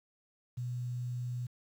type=tone with quantisation; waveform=sine; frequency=122.9 Hz; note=B2; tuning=8 cents flat; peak=-34 dBFS; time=0.57-1.47 s; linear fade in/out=10 ms; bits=10; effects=none